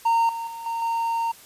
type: tone with level steps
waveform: triangle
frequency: 920 Hz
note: A#5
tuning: 23 cents flat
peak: -15 / -26 / -31 / -23 / -20 dBFS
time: 0.05-1.32 s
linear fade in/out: 10 ms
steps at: 0.29 / 0.47 / 0.66 / 0.82 s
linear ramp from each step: 2 ms
effects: white hiss -48 dBFS RMS until 1.45 s + resampled to 32000 Hz